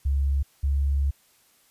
sine tone pair in turn, 69.3 / 69.74 Hz, C#2 / C#2, 0 / +11 cents, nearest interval unison, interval 11 cents, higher second, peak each -20 dBFS, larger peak neither, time 0.05-0.43 / 0.63-1.11 s, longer second, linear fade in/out 10 ms, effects white hiss -61 dBFS RMS until 1.7 s + resampled to 32000 Hz

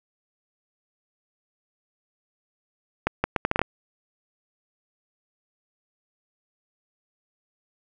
accelerating click train, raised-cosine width 0.5 ms, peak -6 dBFS, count 8, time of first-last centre 3.07-3.616 s, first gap 170 ms, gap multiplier 0.72, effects none

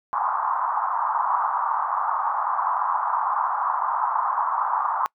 pink band-pass noise, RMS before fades -24 dBFS, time 0.13-5.06 s, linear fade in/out 0 ms, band 860 to 1200 Hz, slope 48 dB/octave, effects noise-tail reverb RT60 0.1 s tail -25 dB re dry

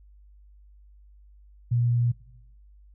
sine tone, 119.8 Hz, A#2, 48 cents sharp, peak -20 dBFS, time 1.71-2.12 s, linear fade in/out 10 ms, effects noise-tail reverb RT60 0.9 s tail -20 dB re dry + added 50 Hz sine -50 dBFS peak until 2.94 s

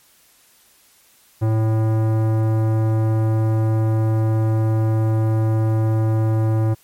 sine tone with tanh clipping, 110.4 Hz, A2, 6 cents sharp, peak -17 dBFS, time 1.41-6.75 s, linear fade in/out 20 ms, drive 17 dB, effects white hiss -54 dBFS RMS until 6.83 s + MP3 64 kbps

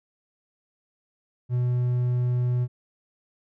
triangle tone, 123.47 Hz, B2, in tune, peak -19 dBFS, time 1.49-2.68 s, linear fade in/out 50 ms, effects none

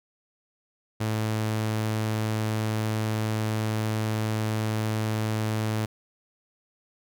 sawtooth tone, 109 Hz, A2, 16 cents flat, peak -21 dBFS, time 1-5.86 s, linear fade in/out 10 ms, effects none

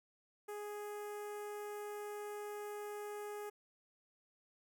sawtooth tone with notch filter, 415.3 Hz, G#4, in tune, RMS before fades -45 dBFS, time 0.48-3.5 s, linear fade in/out 10 ms, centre 4000 Hz, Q 0.61, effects none

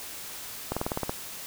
slowing click train, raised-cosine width 1 ms, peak -14 dBFS, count 8, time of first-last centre 0.72-1.095 s, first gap 46 ms, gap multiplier 1.05, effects white hiss -40 dBFS RMS until 1.46 s

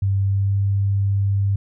sine tone with pitch glide, 98 to 99.2 Hz, G2 to G2, 0 to +21 cents, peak -16 dBFS, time 0.02-1.56 s, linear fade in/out 5 ms, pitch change +21 cents, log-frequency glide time 0.22-0.57 s, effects none

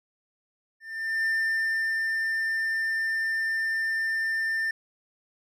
triangle tone with ADSR envelope, 1794 Hz, A6, 33 cents sharp, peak -21 dBFS, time 0.8-4.71 s, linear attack 450 ms, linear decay 750 ms, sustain -2 dB, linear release 4 ms, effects none

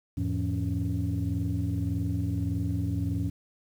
sine tone cluster, 84.9 / 106.6 / 170 / 279.9 Hz, F2 / G#2 / F3 / C#4, -48 / +46 / -46 / +17 cents, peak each -30 / -29 / -33 / -32 dBFS, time 0.17-3.3 s, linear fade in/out 10 ms, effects tanh soft clip ceiling -20 dBFS + 9-bit

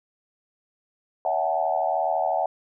sine tone cluster, 567 / 655 / 737 / 811 / 883 Hz, C#5 / E5 / F#5 / G#5 / A5, +39 / -11 / -7 / -41 / +6 cents, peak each -31 / -26 / -25 / -30 / -31 dBFS, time 1.25-2.46 s, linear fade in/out 2 ms, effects none

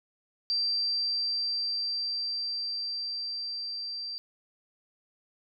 sine tone with level ramp, 4699 Hz, D8, in tune, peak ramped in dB -25 to -34 dBFS, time 0.5-4.18 s, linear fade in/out 0 ms, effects none

